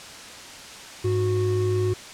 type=tone pair together; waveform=triangle; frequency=103 / 366.4 Hz; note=G#2 / F#4; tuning=-14 / -17 cents; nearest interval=octave + minor seventh; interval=2197 cents; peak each=-21 dBFS; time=1.04-1.94 s; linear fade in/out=10 ms; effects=white hiss -40 dBFS RMS until 2.13 s + low-pass 7000 Hz 12 dB/octave